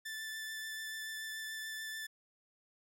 sawtooth tone with vibrato, 1760 Hz, A6, in tune, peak -37 dBFS, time 0.05-2.07 s, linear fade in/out 10 ms, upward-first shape triangle, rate 6.9 Hz, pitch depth 14 cents each way, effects none

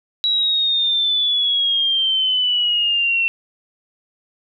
sine exponential sweep, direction down, 3900 to 2700 Hz, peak -15 dBFS, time 0.24-3.28 s, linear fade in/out 0 ms, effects none

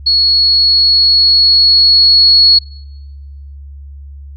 sine tone with level ramp, 4352 Hz, C#8, 33 cents flat, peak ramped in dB -7 to -3 dBFS, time 0.06-2.59 s, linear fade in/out 10 ms, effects noise-tail reverb RT60 1.0 s tail -24 dB re dry + added 70 Hz sine -28 dBFS peak until 4.36 s

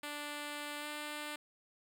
5% pulse tone with pitch glide, 293.7 to 297.8 Hz, D4 to D4, 0 to +24 cents, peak -29 dBFS, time 0.03-1.36 s, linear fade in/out 5 ms, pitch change +24 cents, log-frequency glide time 0.79-0.87 s, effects none

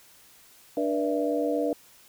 sine tone cluster, 294.6 / 482.6 / 590 / 668 Hz, D4 / B4 / D5 / E5, +6 / -40 / +8 / +23 cents, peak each -28 / -28 / -31 / -31 dBFS, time 0.77-1.73 s, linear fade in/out 2 ms, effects white hiss -55 dBFS RMS until 2.08 s

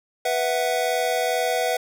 square chord, B suspended fourth, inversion none, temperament just, 493.9 / 658.5 / 740.8 Hz, B4 / E5 / F#5, 0 / -2 / +2 cents, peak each -26 dBFS, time 0.25-1.77 s, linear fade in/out 5 ms, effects none

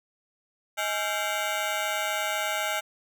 15% pulse ring-modulated tone, 732 Hz, F#5, 19 cents flat, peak -17 dBFS, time 0.77-2.81 s, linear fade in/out 20 ms, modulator 102 Hz, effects none

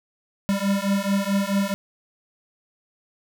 square beating tone pair, 196 / 200.6 Hz, G3 / G3, 0 / +40 cents, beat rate 4.6 Hz, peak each -24 dBFS, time 0.49-1.74 s, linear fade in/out 0 ms, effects none

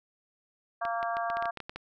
harmonic tone, 230.7 Hz, A#3, 18 cents flat, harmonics 3 / 4 / 5 / 6 / 7, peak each -31 / -39 / -35 / -42 / -39 dBFS, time 0.81-1.51 s, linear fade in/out 10 ms
clicks, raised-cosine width 0.3 ms, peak -22 dBFS, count 11, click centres 0.852 / 1.029 / 1.169 / 1.301 / 1.37 / 1.425 / 1.456 / 1.573 / 1.603 / 1.695 / 1.76 s
effects none

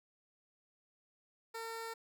15% pulse tone, 454.3 Hz, A#4, 45 cents flat, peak -35 dBFS, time 1.54-1.94 s, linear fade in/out 10 ms, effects none

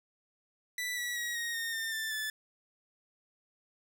sawtooth tone with pitch steps, 1975.5 / 1940.4 / 1906 / 1872.2 / 1839 / 1806.3 / 1774.3 / 1742.8 Hz, B6 / B6 / A#6 / A#6 / A#6 / A6 / A6 / A6, 0 / -31 / +38 / +7 / -24 / +45 / +14 / -17 cents, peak -30 dBFS, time 0.78-2.3 s, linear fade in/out 2 ms, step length 190 ms, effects none

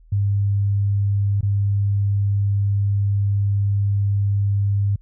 sine tone with dropouts, 100.5 Hz, G2, 44 cents sharp, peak -16 dBFS, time 0.12-4.96 s, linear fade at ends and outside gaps 5 ms, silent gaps 1.41-1.429 s, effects added 40 Hz sine -46 dBFS peak until 5.01 s

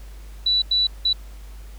sine tone bursts at uneven times, 3951 Hz, B7, in tune, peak -16 dBFS, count 3, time 0.46-0.62 / 0.71-0.87 / 1.05-1.13 s, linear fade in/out 5 ms, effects added 50 Hz sine -36 dBFS peak until 1.78 s + pink hiss -51 dBFS RMS until 1.78 s

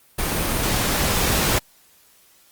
pink noise with level ramp, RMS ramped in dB -23 to -19 dBFS, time 0.18-1.59 s, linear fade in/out 10 ms, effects white hiss -55 dBFS RMS until 2.51 s + Opus 32 kbps

